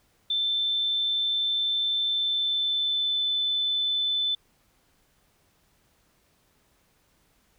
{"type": "tone with pitch glide", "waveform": "sine", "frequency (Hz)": [3544, 3515], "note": ["A7", "A7"], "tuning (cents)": [12, -2], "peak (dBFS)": -23, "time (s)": [0.3, 4.35], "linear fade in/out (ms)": 5, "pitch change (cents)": -14, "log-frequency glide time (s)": [2.06, 3.27], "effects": ["pink hiss -66 dBFS RMS until 7.58 s"]}